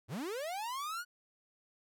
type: linear sweep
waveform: 45% pulse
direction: up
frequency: 87.31 to 1480 Hz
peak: -37 dBFS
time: 0.08-1.05 s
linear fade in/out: 50 ms
effects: none